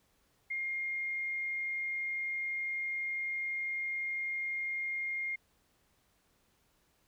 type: tone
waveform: sine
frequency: 2126 Hz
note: C7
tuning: 27 cents sharp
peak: -33 dBFS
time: 0.5-5.36 s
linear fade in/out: 10 ms
effects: pink hiss -72 dBFS RMS until 7.07 s